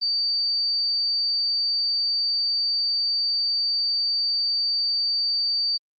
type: tone with amplitude modulation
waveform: sine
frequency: 4615 Hz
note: D8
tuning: 31 cents flat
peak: -19 dBFS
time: 0.01-5.78 s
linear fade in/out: 20 ms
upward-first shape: sine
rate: 248 Hz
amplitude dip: 35%
effects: Opus 32 kbps